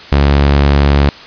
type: tone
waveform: sawtooth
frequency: 70.8 Hz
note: C#2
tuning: 37 cents sharp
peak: -3 dBFS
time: 0.12-1.09 s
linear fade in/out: 0 ms
effects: white hiss -33 dBFS RMS until 1.26 s + resampled to 11025 Hz